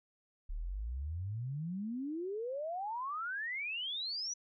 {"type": "exponential sweep", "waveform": "sine", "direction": "up", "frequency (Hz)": [34.65, 6000], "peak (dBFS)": -36, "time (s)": [0.49, 4.34], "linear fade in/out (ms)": 10, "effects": []}